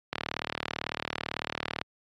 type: click train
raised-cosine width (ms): 0.3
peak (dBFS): -13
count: 65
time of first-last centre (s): 0.13-1.814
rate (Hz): 38
effects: high-pass 80 Hz 12 dB/octave + AAC 48 kbps